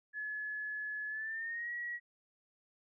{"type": "tone with pitch glide", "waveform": "sine", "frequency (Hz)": [1707, 1916], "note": ["G#6", "A#6"], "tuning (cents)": [47, 47], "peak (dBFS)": -37, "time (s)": [0.13, 2], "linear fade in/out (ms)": 50, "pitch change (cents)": 200, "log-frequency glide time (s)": [1.08, 1.72], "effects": []}